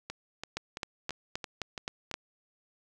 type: two click trains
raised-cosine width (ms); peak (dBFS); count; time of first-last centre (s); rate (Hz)
0.2; -16 / -20; 7 / 7; 0.57-2.141 / 0.1-2.113; 3.82 / 2.98
effects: none